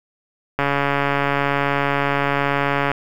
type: click train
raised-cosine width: 0.5 ms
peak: -4 dBFS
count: 329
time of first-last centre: 0.59-2.916 s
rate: 141 Hz
effects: 7-bit